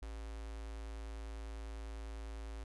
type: tone with notch filter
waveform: square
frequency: 55 Hz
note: A1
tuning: in tune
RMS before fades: -45 dBFS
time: 0.02-2.64 s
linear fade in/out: 5 ms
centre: 170 Hz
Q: 1.5
effects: resampled to 24000 Hz